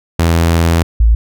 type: tone pair in turn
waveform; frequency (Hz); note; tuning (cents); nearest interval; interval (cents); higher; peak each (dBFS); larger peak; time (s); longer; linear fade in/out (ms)
sawtooth / sine; 83.5 / 55.73; E2 / A1; +23 / +23; perfect fifth; 700; first; -5; neither; 0.19-0.83 / 1-1.15; first; 5
effects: none